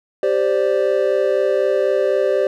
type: chord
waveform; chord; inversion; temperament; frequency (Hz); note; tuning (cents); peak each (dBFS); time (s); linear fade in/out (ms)
triangle; G suspended fourth; none; equal; 392 / 523.3 / 587.3; G4 / C5 / D5; 0 / 0 / 0; -17; 0.23-2.47; 2
effects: none